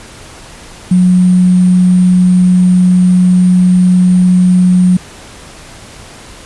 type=tone with sample-and-hold; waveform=sine; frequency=181.4 Hz; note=F#3; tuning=34 cents flat; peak=-4 dBFS; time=0.91-4.97 s; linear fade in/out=5 ms; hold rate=8820 Hz; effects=pink hiss -33 dBFS RMS until 6.45 s + resampled to 24000 Hz